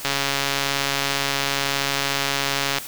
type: click train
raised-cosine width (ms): 0.2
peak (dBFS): -4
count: 381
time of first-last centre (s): 0.05-2.784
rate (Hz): 139
effects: white hiss -35 dBFS RMS until 2.87 s